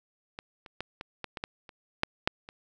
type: clicks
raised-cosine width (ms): 0.3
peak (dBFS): -22 / -30 / -18 / -22 / -19 / -20 / -16 / -30 / -8 / -7 / -27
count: 11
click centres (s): 0.389 / 0.662 / 0.806 / 1.011 / 1.243 / 1.372 / 1.439 / 1.692 / 2.034 / 2.275 / 2.489
effects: none